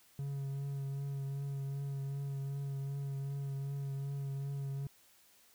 triangle tone with vibrato, 138.59 Hz, C#3, in tune, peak -34 dBFS, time 0.19-4.87 s, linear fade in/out 2 ms, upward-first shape triangle, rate 2.6 Hz, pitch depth 24 cents each way, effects white hiss -65 dBFS RMS until 5.54 s

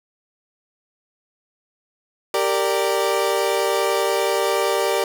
30% pulse chord, G minor, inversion none, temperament equal with one note detuned, 392 / 462.4 / 587.3 Hz, G4 / Bb4 / D5, 0 / -14 / 0 cents, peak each -20 dBFS, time 2.34-5.04 s, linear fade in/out 2 ms, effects none

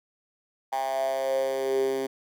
10% pulse tone with high-pass filter sweep, 133.8 Hz, C3, 39 cents sharp, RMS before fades -27 dBFS, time 0.72-2.07 s, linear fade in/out 10 ms, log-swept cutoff 820 to 330 Hz, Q 7.6, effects none

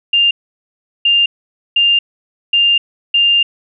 sine tone bursts at uneven times, 2800 Hz, F7, 4 cents sharp, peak -8 dBFS, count 5, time 0.13-0.31 / 1.05-1.26 / 1.76-1.99 / 2.53-2.78 / 3.14-3.43 s, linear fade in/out 5 ms, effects none

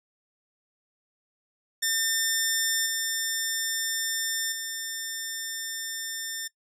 10% pulse tone with level steps, 1800 Hz, A6, 39 cents sharp, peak -15 / -18 / -23 dBFS, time 1.82-6.48 s, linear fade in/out 10 ms, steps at 2.86 / 4.52 s, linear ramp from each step 2 ms, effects noise-tail reverb RT60 0.1 s tail -22 dB re dry

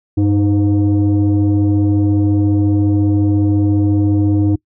sine tone pair together, 98 / 308.4 Hz, G2 / D#4, 0 / -15 cents, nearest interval octave + minor sixth, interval 1985 cents, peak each -11 dBFS, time 0.17-4.56 s, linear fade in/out 10 ms, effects noise-tail reverb RT60 0.1 s tail -24 dB re dry + tanh soft clip ceiling -7 dBFS

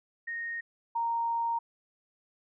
sine tone pair in turn, 1857 / 928.5 Hz, A#6 / A#5, -7 / -7 cents, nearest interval octave, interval 1200 cents, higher first, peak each -33 / -27 dBFS, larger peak second, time 0.27-0.61 / 0.95-1.59 s, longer second, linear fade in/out 10 ms, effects none

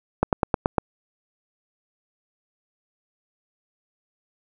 slowing click train, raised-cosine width 1 ms, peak -4 dBFS, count 6, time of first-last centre 0.23-0.782 s, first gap 98 ms, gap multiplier 1.06, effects none

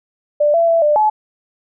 sine tone with pitch steps, 591 / 672 / 666 / 596 / 856 Hz, D5 / E5 / E5 / D5 / A5, +11 / +33 / +18 / +25 / -48 cents, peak -10 dBFS, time 0.4-1.1 s, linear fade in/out 10 ms, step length 140 ms, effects none

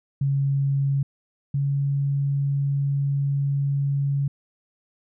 sine tone pair in turn, 138.59 / 140.04 Hz, C#3 / C#3, 0 / +18 cents, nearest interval unison, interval 18 cents, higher second, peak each -19 / -20 dBFS, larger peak first, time 0.21-1.03 / 1.54-4.28 s, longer second, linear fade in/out 5 ms, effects none

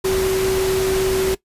sine tone in noise, 379.7 Hz, F#4, 45 cents sharp, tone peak -16 dBFS, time 0.04-1.35 s, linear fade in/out 10 ms, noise pink, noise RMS -25 dBFS, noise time 0.04-1.35 s, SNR +6 dB, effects noise-tail reverb RT60 0.1 s tail -18 dB re dry + resampled to 32000 Hz

